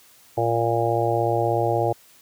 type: harmonic tone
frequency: 116.54 Hz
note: A#2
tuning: in tune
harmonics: 1 / 3 / 4 / 5 / 6 / 7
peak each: -26 / -26 / -26 / -26 / -26 / -26 dBFS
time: 0.37-1.93 s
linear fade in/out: 10 ms
effects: white hiss -53 dBFS RMS until 2.21 s + high-pass 60 Hz 12 dB/octave